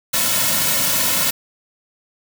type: noise with comb filter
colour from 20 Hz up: white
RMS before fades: -18 dBFS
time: 0.13-1.31 s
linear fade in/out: 10 ms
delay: 2.5 ms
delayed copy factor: -0.8
effects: none